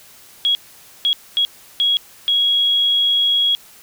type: tone bursts at uneven times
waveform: sine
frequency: 3316 Hz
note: G#7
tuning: 3 cents flat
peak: -13 dBFS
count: 5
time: 0.45-0.55 / 1.05-1.13 / 1.37-1.45 / 1.8-1.97 / 2.28-3.55 s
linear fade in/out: 0 ms
effects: white hiss -45 dBFS RMS until 3.82 s